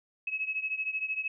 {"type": "beating tone pair", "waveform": "sine", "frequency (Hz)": [2568, 2581], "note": ["E7", "E7"], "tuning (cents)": [-46, -37], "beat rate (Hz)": 13, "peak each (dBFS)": [-32, -35], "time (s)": [0.27, 1.28], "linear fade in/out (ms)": 5, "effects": []}